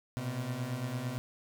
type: beating tone pair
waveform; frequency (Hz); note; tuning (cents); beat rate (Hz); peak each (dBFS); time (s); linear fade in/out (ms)
30% pulse; 119.1 / 128; A#2 / C3; +38 / -38; 8.9; -36 / -33; 0.17-1.18; 0
effects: none